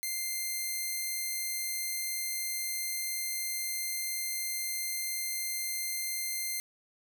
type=tone; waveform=5% pulse; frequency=2093 Hz; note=C7; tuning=in tune; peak=-22 dBFS; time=0.03-6.6 s; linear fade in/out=0 ms; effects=none